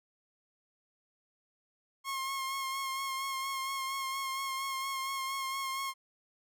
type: tone with vibrato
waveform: sawtooth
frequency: 1077 Hz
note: C6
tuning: 50 cents sharp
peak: -30 dBFS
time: 2.04-5.94 s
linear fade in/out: 50 ms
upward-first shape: sine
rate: 4.3 Hz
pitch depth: 25 cents each way
effects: none